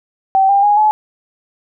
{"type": "tone with pitch steps", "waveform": "sine", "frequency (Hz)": [771, 797.7, 825.4, 854], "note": ["G5", "G5", "G#5", "G#5"], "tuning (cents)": [-29, 30, -11, 48], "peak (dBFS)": -8, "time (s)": [0.35, 0.91], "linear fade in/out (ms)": 0, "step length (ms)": 140, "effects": []}